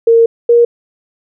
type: tone pair in turn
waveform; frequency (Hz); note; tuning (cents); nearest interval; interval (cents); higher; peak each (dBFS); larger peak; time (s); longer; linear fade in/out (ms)
sine; 460 / 472.4; A#4 / A#4; -23 / +23; unison; 46; second; -4; neither; 0.07-0.26 / 0.49-0.65; first; 5
effects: none